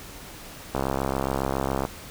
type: click train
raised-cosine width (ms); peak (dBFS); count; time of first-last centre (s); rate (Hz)
1; -11; 75; 0.75-1.851; 67.2
effects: pink hiss -42 dBFS RMS until 2.1 s